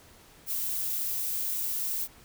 violet noise, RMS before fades -31 dBFS, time 0.46-2.08 s, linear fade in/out 50 ms, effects pink hiss -55 dBFS RMS until 2.24 s

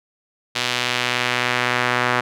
sawtooth tone with band-pass filter sweep, 123.47 Hz, B2, in tune, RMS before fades -21 dBFS, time 0.55-2.21 s, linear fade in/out 10 ms, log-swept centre 3500 to 1500 Hz, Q 1.2, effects none

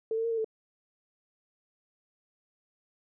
sine tone with pitch steps, 445 / 452.2 / 462 / 453.9 / 440.7 Hz, A4 / A4 / A#4 / A#4 / A4, +20 / +47 / -16 / -46 / +3 cents, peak -27 dBFS, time 0.11-0.445 s, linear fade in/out 2 ms, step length 67 ms, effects none

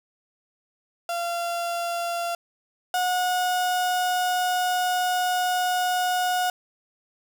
35% pulse tone pair in turn, 688 / 727.1 Hz, F5 / F#5, -26 / -30 cents, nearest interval minor second, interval 96 cents, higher second, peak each -24 / -20 dBFS, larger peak second, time 1.09-2.35 / 2.94-6.5 s, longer second, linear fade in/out 2 ms, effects none

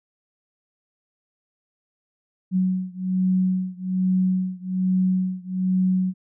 sine beating tone pair, 185 / 186.2 Hz, F#3 / F#3, 0 / +11 cents, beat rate 1.2 Hz, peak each -22 / -23 dBFS, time 2.51-6.14 s, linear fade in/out 50 ms, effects none

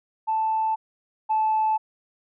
sine tone pair in turn, 880 / 870.9 Hz, A5 / A5, 0 / -18 cents, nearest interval unison, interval 18 cents, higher first, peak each -20 / -18 dBFS, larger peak second, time 0.27-0.76 / 1.29-1.78 s, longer neither, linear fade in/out 20 ms, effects tanh soft clip ceiling -15 dBFS

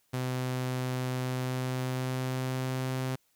sawtooth tone with pitch glide, 127.6 to 129.98 Hz, C3 to C3, -43 to -11 cents, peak -26 dBFS, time 0.13-3.16 s, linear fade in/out 10 ms, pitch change +32 cents, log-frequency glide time 1.18-2.87 s, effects white hiss -71 dBFS RMS until 3.35 s

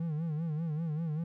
triangle tone with vibrato, 158.9 Hz, D#3, 37 cents sharp, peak -29 dBFS, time 0-1.24 s, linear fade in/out 5 ms, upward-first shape sine, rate 5.1 Hz, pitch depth 110 cents each way, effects none

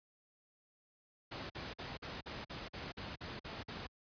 pink noise bursts, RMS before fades -44 dBFS, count 11, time 1.31-3.87 s, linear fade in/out 10 ms, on 190 ms, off 47 ms, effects high-pass 60 Hz 12 dB/octave + resampled to 11025 Hz

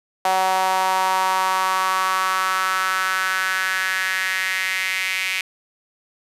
sawtooth tone with high-pass filter sweep, 188 Hz, F#3, 28 cents sharp, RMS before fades -21 dBFS, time 0.25-5.41 s, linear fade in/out 2 ms, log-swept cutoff 770 to 2300 Hz, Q 4.1, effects resampled to 32000 Hz

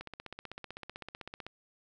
click train, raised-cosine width 0.3 ms, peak -26 dBFS, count 24, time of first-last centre 0.01-1.466 s, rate 15.8 Hz, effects none

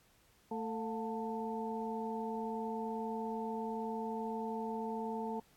harmonic tone with a mistuned harmonic, 222.4 Hz, A3, 19 cents sharp, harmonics 1 / 2 / 3 / 4, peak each -40 / -41 / -47 / -41 dBFS, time 0.51-5.4 s, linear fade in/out 5 ms, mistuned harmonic 3, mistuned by +100 cents, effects pink hiss -68 dBFS RMS until 5.56 s + AAC 64 kbps

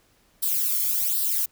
violet noise with flanger, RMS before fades -24 dBFS, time 0.42-1.46 s, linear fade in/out 10 ms, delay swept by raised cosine 0.22 to 0.94 ms, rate 1.3 Hz, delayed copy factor +0.7, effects pink hiss -62 dBFS RMS until 1.51 s

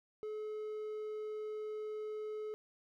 triangle tone, 428.2 Hz, A4, 47 cents flat, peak -37 dBFS, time 0.23-2.54 s, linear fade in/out 0 ms, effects none

